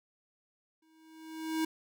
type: tone with exponential growth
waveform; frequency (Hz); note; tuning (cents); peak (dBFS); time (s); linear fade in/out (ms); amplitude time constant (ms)
square; 319; D#4; +43; -28; 0.82-1.65; 5; 180
effects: none